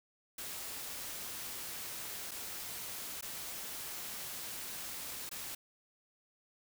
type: noise with dropouts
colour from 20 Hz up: white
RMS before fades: -43 dBFS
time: 0.38-5.55 s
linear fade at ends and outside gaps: 5 ms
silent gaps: 2.311-2.315 / 3.211-3.224 / 5.293-5.313 s
effects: none